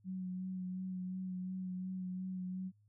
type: tone with vibrato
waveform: sine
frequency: 185 Hz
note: F#3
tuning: in tune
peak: -38 dBFS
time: 0.04-2.72 s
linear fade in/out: 50 ms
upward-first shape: sine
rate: 2.8 Hz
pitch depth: 21 cents each way
effects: added 104 Hz sine -66 dBFS peak until 2.88 s

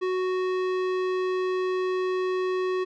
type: tone with tanh clipping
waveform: sine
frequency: 370 Hz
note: F#4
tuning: in tune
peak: -26 dBFS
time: 0.01-2.85 s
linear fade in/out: 20 ms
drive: 17 dB
effects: none

